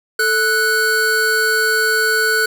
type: tone pair together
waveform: square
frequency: 440 / 1480 Hz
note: A4 / F#6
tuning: 0 / 0 cents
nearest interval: octave + major sixth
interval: 2100 cents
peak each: -21 / -15 dBFS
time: 0.19-2.46 s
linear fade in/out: 5 ms
effects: none